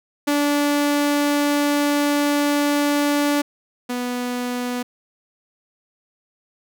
sawtooth tone pair in turn, 289.9 / 246.3 Hz, D4 / B3, -22 / -5 cents, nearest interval minor third, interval 283 cents, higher first, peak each -13 / -19 dBFS, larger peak first, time 0.27-3.42 / 3.89-4.83 s, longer first, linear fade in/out 10 ms, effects none

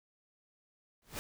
pink noise with exponential growth, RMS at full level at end -36 dBFS, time 1.02-1.19 s, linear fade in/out 0 ms, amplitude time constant 36 ms, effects none

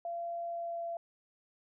sine tone with pitch glide, 684 to 678.9 Hz, F5 to F5, -36 to -49 cents, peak -35 dBFS, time 0.05-0.97 s, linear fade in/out 2 ms, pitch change -13 cents, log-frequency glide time 0.45-0.84 s, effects none

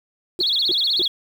sine tone bursts, 360 Hz, F#4, 47 cents flat, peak -23 dBFS, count 3, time 0.39-1.016 s, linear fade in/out 0 ms, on 22 ms, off 280 ms
sine tone with vibrato, 3820 Hz, A#7, 42 cents sharp, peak -17 dBFS, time 0.4-1.08 s, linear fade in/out 5 ms, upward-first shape sine, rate 16 Hz, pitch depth 260 cents each way
effects 7-bit

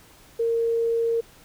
sine tone, 461 Hz, A#4, 19 cents flat, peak -20 dBFS, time 0.39-1.21 s, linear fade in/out 10 ms, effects pink hiss -52 dBFS RMS until 1.44 s

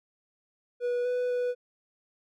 triangle tone with pitch steps, 487.3 / 495.3 / 492.3 Hz, B4 / B4 / B4, -23 / +5 / -6 cents, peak -24 dBFS, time 0.8-1.55 s, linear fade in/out 50 ms, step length 250 ms, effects none

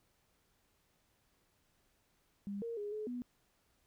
sine tone with pitch steps, 200.8 / 464.1 / 412.7 / 427.4 / 245.4 Hz, G3 / A#4 / G#4 / G#4 / B3, +42 / -8 / -11 / +50 / -11 cents, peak -38 dBFS, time 2.47-3.22 s, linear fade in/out 0 ms, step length 150 ms, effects pink hiss -75 dBFS RMS until 3.86 s

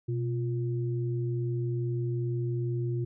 sine tone pair together, 124.14 / 350 Hz, B2 / F4, +9 / +4 cents, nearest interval octave + tritone, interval 1795 cents, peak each -28 / -35 dBFS, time 0.08-3.05 s, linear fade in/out 10 ms, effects none

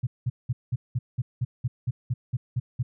sine tone bursts, 122.8 Hz, B2, 9 cents flat, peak -22 dBFS, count 13, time 0.03-2.83 s, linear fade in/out 10 ms, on 40 ms, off 190 ms, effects none

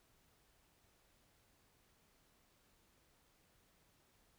silence, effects pink hiss -73 dBFS RMS until 4.38 s

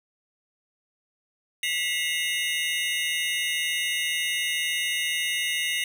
square tone cluster, 1969 / 2129 / 2718 / 2876 / 3717 Hz, B6 / C7 / F7 / F#7 / A#7, -6 / +30 / -48 / -50 / -6 cents, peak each -33 / -31 / -35 / -30 / -34 dBFS, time 1.63-5.84 s, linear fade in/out 2 ms, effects none

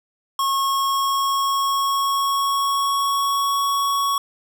square tone with pitch glide, 1090 to 1115.5 Hz, C#6 to C#6, -29 to +11 cents, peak -19 dBFS, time 0.39-4.18 s, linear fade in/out 2 ms, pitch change +40 cents, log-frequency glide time 0.53-3.6 s, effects none

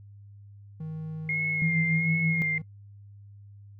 triangle tone, 157.6 Hz, D#3, 23 cents sharp, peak -31 dBFS, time 0.8-2.62 s, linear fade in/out 5 ms
sine tone with vibrato, 2141 Hz, C7, 39 cents sharp, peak -26 dBFS, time 1.29-2.58 s, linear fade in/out 2 ms, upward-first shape sine, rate 1.4 Hz, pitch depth 36 cents each way
sine tone with pitch glide, 164.81 to 163.67 Hz, E3 to E3, 0 to -12 cents, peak -25 dBFS, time 1.62-2.42 s, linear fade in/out 0 ms, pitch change -12 cents, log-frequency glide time 1.77-1.9 s
effects noise-tail reverb RT60 0.1 s tail -19 dB re dry + added 101 Hz sine -46 dBFS peak until 3.79 s

